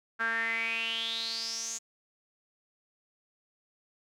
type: tone with band-pass filter sweep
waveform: sawtooth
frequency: 227.2 Hz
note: A#3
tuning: 44 cents flat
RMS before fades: -33 dBFS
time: 0.19-1.79 s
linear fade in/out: 20 ms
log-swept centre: 1500 to 6900 Hz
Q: 8.8
effects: none